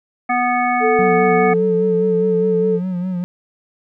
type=harmonic tone; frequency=246 Hz; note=B3; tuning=7 cents flat; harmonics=1 / 3 / 5 / 7 / 9; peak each=-23 / -17 / -22 / -27 / -22 dBFS; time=0.29-1.54 s; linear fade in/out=10 ms
type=tone; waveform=sine; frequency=440 Hz; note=A4; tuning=in tune; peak=-14 dBFS; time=0.8-2.8 s; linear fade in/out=50 ms
type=tone with vibrato; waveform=triangle; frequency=181.4 Hz; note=F#3; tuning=34 cents flat; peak=-17 dBFS; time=0.99-3.24 s; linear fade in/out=0 ms; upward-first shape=sine; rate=4.9 Hz; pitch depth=56 cents each way
effects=none